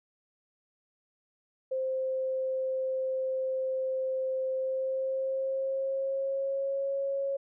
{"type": "tone with pitch glide", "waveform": "sine", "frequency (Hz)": [523.3, 550.3], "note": ["C5", "C#5"], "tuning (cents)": [0, -13], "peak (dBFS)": -28, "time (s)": [1.71, 7.37], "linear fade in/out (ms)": 10, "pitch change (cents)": 87, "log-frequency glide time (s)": [4.54, 6.92], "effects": []}